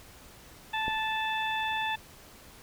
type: harmonic tone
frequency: 877 Hz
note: A5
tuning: 6 cents flat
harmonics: 1 / 2 / 3 / 4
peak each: -31 / -34 / -36 / -37 dBFS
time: 0.73-1.96 s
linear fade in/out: 10 ms
type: click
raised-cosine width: 2 ms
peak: -23 dBFS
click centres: 0.881 s
effects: pink hiss -52 dBFS RMS until 2.62 s